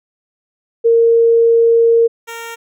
sine / 10% pulse tone pair in turn, 461.7 / 461.7 Hz, A#4 / A#4, -17 / -17 cents, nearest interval unison, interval 0 cents, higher neither, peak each -7 / -18 dBFS, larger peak first, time 0.84-2.08 / 2.27-2.56 s, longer first, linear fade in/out 20 ms, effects none

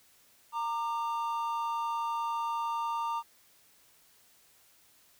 triangle tone pair together, 924 / 1193 Hz, A#5 / D6, -16 / +27 cents, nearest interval major third, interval 443 cents, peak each -30 / -33 dBFS, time 0.52-3.23 s, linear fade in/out 50 ms, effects white hiss -63 dBFS RMS until 5.19 s

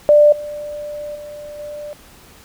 sine tone with level steps, 592 Hz, D5, 14 cents sharp, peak -6 / -25 / -30 / -27 dBFS, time 0.09-1.93 s, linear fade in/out 0 ms, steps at 0.32 / 1.15 / 1.59 s, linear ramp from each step 5 ms, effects pink hiss -45 dBFS RMS until 2.44 s

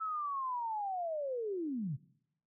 sine linear sweep, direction down, 1318 to 120.6 Hz, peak -34 dBFS, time 0-1.97 s, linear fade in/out 20 ms, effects noise-tail reverb RT60 0.8 s tail -22 dB re dry

